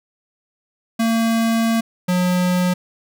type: tone pair in turn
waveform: square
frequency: 227.3 / 180.39 Hz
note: A#3 / F#3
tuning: -43 / -44 cents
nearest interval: major third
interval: 401 cents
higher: first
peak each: -16 dBFS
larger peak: neither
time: 0.99-1.81 / 2.08-2.74 s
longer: first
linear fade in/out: 10 ms
effects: none